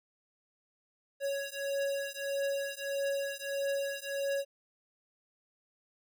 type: beating tone pair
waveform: square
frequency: 555 / 556.6 Hz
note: C#5 / C#5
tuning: +2 / +7 cents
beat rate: 1.6 Hz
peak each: -36 / -36 dBFS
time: 1.2-4.45 s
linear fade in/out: 50 ms
effects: none